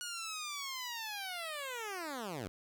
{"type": "linear sweep", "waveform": "10% pulse", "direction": "down", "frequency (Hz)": [1456, 82.41], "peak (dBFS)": -31, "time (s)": [0.01, 2.48], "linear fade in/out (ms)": 0, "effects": []}